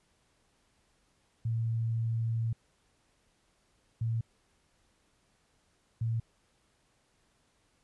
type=tone bursts at uneven times; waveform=sine; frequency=114.1 Hz; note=A#2; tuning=37 cents flat; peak=-28 dBFS; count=3; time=1.45-2.53 / 4.01-4.21 / 6.01-6.2 s; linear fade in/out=5 ms; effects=pink hiss -71 dBFS RMS until 7.83 s + resampled to 24000 Hz